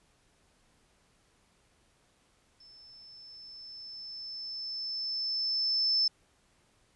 sine tone with level ramp, 5274 Hz, E8, in tune, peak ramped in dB -53 to -23 dBFS, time 2.6-6.08 s, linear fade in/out 5 ms, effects pink hiss -68 dBFS RMS until 6.95 s + resampled to 24000 Hz

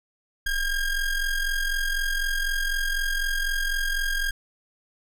square ring-modulated tone, 815 Hz, G#5, 33 cents flat, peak -21 dBFS, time 0.46-4.31 s, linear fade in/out 5 ms, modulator 793 Hz, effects none

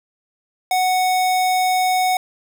square tone, 740 Hz, F#5, in tune, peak -16 dBFS, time 0.71-2.17 s, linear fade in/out 2 ms, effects none

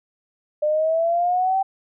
sine exponential sweep, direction up, 597 to 780 Hz, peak -17 dBFS, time 0.62-1.63 s, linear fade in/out 10 ms, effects none

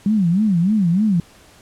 sine tone with vibrato, 191.3 Hz, G3, 42 cents flat, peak -13 dBFS, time 0.06-1.2 s, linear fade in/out 2 ms, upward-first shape sine, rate 3.3 Hz, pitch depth 240 cents each way, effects pink hiss -48 dBFS RMS until 1.61 s + low-pass 11000 Hz 12 dB/octave

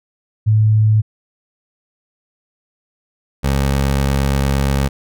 sine / 20% pulse tone pair in turn, 108.2 / 68.61 Hz, A2 / C#2, -29 / -17 cents, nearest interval minor sixth, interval 788 cents, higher first, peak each -9 dBFS, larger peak neither, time 0.46-1.02 / 3.43-4.89 s, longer second, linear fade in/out 20 ms, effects none

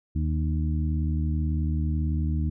harmonic tone with a mistuned harmonic, 78.2 Hz, D#2, 9 cents sharp, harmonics 1 / 2 / 3 / 4, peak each -24 / -30 / -34 / -36 dBFS, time 0.15-2.5 s, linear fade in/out 10 ms, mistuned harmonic 4, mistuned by -37 cents, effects none

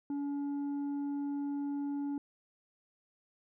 triangle tone with tanh clipping, 284.5 Hz, C#4, 45 cents sharp, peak -34 dBFS, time 0.1-2.18 s, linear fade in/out 2 ms, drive 9 dB, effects none

